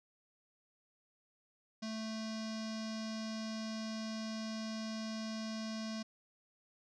square tone with low-pass filter, 220 Hz, A3, in tune, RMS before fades -41 dBFS, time 1.82-6.03 s, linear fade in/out 10 ms, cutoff 5300 Hz, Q 4.3, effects none

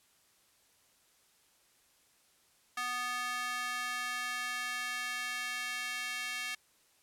square tone with high-pass filter sweep, 246.9 Hz, B3, in tune, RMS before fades -37 dBFS, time 2.77-6.55 s, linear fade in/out 5 ms, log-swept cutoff 1300 to 2100 Hz, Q 1.9, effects white hiss -68 dBFS RMS until 7.02 s + low-pass 12000 Hz 12 dB/octave

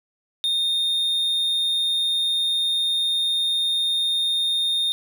triangle tone, 3664 Hz, A#7, 31 cents flat, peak -18 dBFS, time 0.44-4.92 s, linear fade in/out 0 ms, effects none

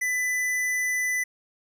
sine tone with hard clipping, 1997 Hz, B6, 19 cents sharp, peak -25 dBFS, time 0.01-1.24 s, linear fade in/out 10 ms, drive 14 dB, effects none

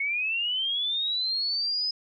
sine linear sweep, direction up, 2185 to 5080 Hz, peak -25 dBFS, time 0-1.91 s, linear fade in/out 5 ms, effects none

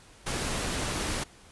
pink noise, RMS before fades -31 dBFS, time 0.26-1.24 s, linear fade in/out 10 ms, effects pink hiss -54 dBFS RMS until 1.51 s + resampled to 24000 Hz

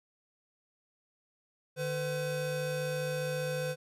square tone pair together, 150.7 / 506.9 Hz, D3 / B4, +45 / +45 cents, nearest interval octave + major sixth, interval 2100 cents, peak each -37 / -34 dBFS, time 1.76-3.76 s, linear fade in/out 50 ms, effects resampled to 32000 Hz

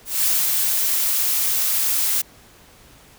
blue noise with ADSR envelope, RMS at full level -18 dBFS, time 0.05-2.22 s, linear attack 190 ms, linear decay 210 ms, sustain -2 dB, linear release 12 ms, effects pink hiss -49 dBFS RMS until 3.18 s

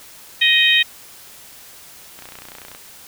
harmonic tone, 625 Hz, D#5, 8 cents sharp, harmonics 3 / 4 / 5 / 6, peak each -17 / -17 / -17 / -17 dBFS, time 0.41-0.83 s, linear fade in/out 10 ms
click train, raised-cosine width 0.3 ms, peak -21 dBFS, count 18, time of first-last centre 2.19-2.749 s, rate 30.4 Hz
effects white hiss -42 dBFS RMS until 3.07 s

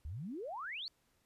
sine exponential sweep, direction up, 66.1 to 4618 Hz, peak -40 dBFS, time 0.05-0.88 s, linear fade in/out 0 ms, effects pink hiss -75 dBFS RMS until 1.25 s + resampled to 32000 Hz

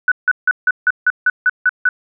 sine tone bursts, 1489 Hz, F#6, 11 cents sharp, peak -9 dBFS, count 10, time 0.08-1.89 s, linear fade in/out 2 ms, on 37 ms, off 160 ms, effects none

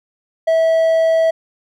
triangle tone, 651 Hz, E5, 22 cents flat, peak -9 dBFS, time 0.47-1.31 s, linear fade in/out 10 ms, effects none

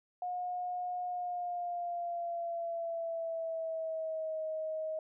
sine tone with pitch glide, 720 to 630.4 Hz, F#5 to D#5, -47 to +23 cents, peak -34 dBFS, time 0.22-4.99 s, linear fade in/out 2 ms, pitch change -230 cents, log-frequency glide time 1.05-4.43 s, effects none

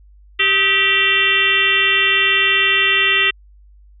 harmonic tone with a mistuned harmonic, 389.5 Hz, G4, 11 cents flat, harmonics 1 / 3 / 4 / 5 / 6 / 7 / 8 / 9, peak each -27 / -25 / -28 / -17 / -23 / -16 / -20 / -24 dBFS, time 0.39-3.31 s, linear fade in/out 10 ms, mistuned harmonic 3, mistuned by +140 cents, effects added 50 Hz sine -43 dBFS peak until 4 s

